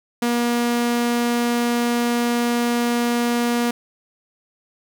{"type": "tone", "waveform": "sawtooth", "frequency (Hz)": 238.6, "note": "A#3", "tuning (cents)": 41, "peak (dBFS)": -14, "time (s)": [0.22, 3.71], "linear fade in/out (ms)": 5, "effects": []}